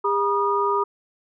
sine tone cluster, 404.9 / 963 / 1226 Hz, G#4 / B5 / D#6, -44 / -44 / -26 cents, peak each -23 dBFS, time 0.04-0.84 s, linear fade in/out 10 ms, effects none

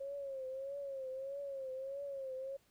sine tone with vibrato, 542 Hz, C#5, 39 cents flat, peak -40 dBFS, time 0-2.57 s, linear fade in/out 10 ms, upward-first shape triangle, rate 1.6 Hz, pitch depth 86 cents each way, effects pink hiss -72 dBFS RMS until 2.7 s

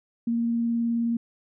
sine tone with vibrato, 233.1 Hz, A#3, in tune, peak -22 dBFS, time 0.27-1.17 s, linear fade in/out 5 ms, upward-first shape sine, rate 19 Hz, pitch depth 10 cents each way, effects none

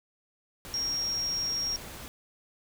sine tone in noise, 5588 Hz, F8, in tune, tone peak -28 dBFS, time 0.74-1.76 s, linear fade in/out 0 ms, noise pink, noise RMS -43 dBFS, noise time 0.65-2.08 s, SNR +12 dB, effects none

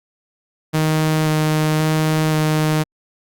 sawtooth tone with vibrato, 155.56 Hz, D#3, in tune, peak -11 dBFS, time 0.73-2.84 s, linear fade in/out 20 ms, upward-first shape square, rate 0.94 Hz, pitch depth 9 cents each way, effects Opus 48 kbps

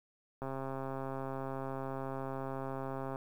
click train, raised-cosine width 1 ms, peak -26 dBFS, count 368, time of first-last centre 0.42-3.159 s, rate 134 Hz, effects 10-bit

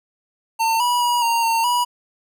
square tone with pitch steps, 903 / 973 / 965 / 927 / 912 / 973 Hz, A5 / B5 / B5 / A#5 / A#5 / B5, +45 / -26 / -40 / -10 / -38 / -26 cents, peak -17 dBFS, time 0.59-1.85 s, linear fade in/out 20 ms, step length 210 ms, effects none

